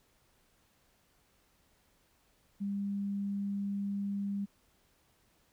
sine tone, 200.1 Hz, G3, 36 cents sharp, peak -32 dBFS, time 2.6-4.46 s, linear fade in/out 20 ms, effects pink hiss -70 dBFS RMS until 5.52 s

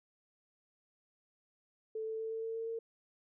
sine tone with pitch steps, 440 / 442.5 / 445.1 / 447.7 / 450.3 / 452.9 / 455.5 Hz, A4 / A4 / A4 / A4 / A4 / A#4 / A#4, 0 / +10 / +20 / +30 / +40 / -50 / -40 cents, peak -36 dBFS, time 1.95-2.79 s, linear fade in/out 5 ms, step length 120 ms, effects none

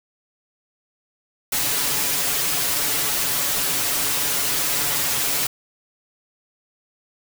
white noise with comb filter, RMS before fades -22 dBFS, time 1.52-5.47 s, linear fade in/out 5 ms, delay 7 ms, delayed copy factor +0.9, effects none

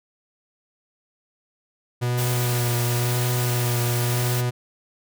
45% pulse tone with vibrato, 121.6 Hz, B2, 26 cents flat, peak -21 dBFS, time 2.01-4.51 s, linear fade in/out 20 ms, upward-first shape sine, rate 0.95 Hz, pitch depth 21 cents each way
white noise, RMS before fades -30 dBFS, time 2.17-4.42 s, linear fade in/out 20 ms
effects none

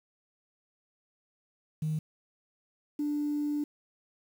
sine tone pair in turn, 155.56 / 294.5 Hz, D#3 / D4, 0 / +5 cents, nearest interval major seventh, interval 1105 cents, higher second, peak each -27 dBFS, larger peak neither, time 1.82-1.99 / 2.99-3.64 s, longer second, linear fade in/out 5 ms, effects tanh soft clip ceiling -24 dBFS + 9-bit

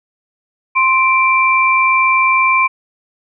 sine tone pair together, 1046.4 / 2349 Hz, C6 / D7, 0 / 0 cents, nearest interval octave + major second, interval 1400 cents, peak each -12 dBFS, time 0.75-2.68 s, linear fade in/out 20 ms, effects none

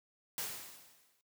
white noise with exponential decay, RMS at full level -37 dBFS, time 0.38-1.21 s, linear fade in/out 0 ms, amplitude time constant 180 ms, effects noise-tail reverb RT60 0.1 s tail -17 dB re dry + high-pass 100 Hz 12 dB/octave

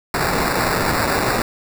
white noise with sample-and-hold, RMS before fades -19 dBFS, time 0.14-1.42 s, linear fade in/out 2 ms, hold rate 3150 Hz, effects none

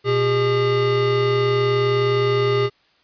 square tone pair together, 122 / 405.4 Hz, B2 / G#4, -21 / -42 cents, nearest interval octave + major sixth, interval 2079 cents, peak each -23 / -18 dBFS, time 0.04-2.7 s, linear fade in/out 50 ms, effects white hiss -59 dBFS RMS until 3.03 s + resampled to 11025 Hz

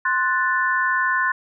sine chord, F# diminished, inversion second, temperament equal, 1046.5 / 1480 / 1760 Hz, C6 / F#6 / A6, 0 / 0 / 0 cents, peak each -22 dBFS, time 0.05-1.32 s, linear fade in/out 5 ms, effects none

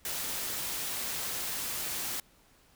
white noise, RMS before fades -35 dBFS, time 0.05-2.2 s, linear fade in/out 2 ms, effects pink hiss -63 dBFS RMS until 2.75 s

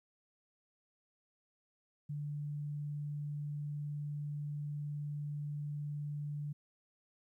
sine tone, 146.83 Hz, D3, in tune, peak -37 dBFS, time 2.09-6.53 s, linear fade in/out 10 ms, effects 13-bit

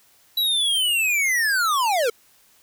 square linear sweep, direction down, 3951 to 435.5 Hz, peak -19 dBFS, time 0.37-2.1 s, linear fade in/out 5 ms, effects white hiss -57 dBFS RMS until 2.62 s

